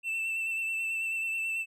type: tone with vibrato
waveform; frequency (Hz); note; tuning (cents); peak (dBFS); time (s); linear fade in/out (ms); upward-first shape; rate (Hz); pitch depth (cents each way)
triangle; 2669; E7; +21; -28; 0.03-1.66; 50; sine; 9.2; 23
effects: none